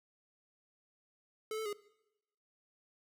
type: tone with pitch steps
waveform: square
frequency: 435 / 439.8 / 413.3 Hz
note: A4 / A4 / G#4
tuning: -20 / -1 / -8 cents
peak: -37 dBFS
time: 1.51-1.729 s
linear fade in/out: 2 ms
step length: 73 ms
effects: noise-tail reverb RT60 0.9 s tail -21 dB re dry